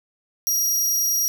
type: tone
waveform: 25% pulse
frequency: 5710 Hz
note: F8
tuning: 37 cents sharp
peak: -14 dBFS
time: 0.47-1.28 s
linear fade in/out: 0 ms
effects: none